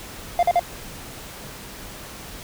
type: tone bursts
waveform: triangle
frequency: 698.5 Hz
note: F5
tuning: in tune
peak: -12 dBFS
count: 3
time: 0.39-0.595 s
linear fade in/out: 2 ms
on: 39 ms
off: 44 ms
effects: pink hiss -38 dBFS RMS until 2.43 s